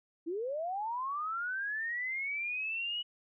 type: linear sweep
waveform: sine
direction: up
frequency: 311.1 to 2947 Hz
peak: -33 dBFS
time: 0.26-3.03 s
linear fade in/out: 20 ms
effects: none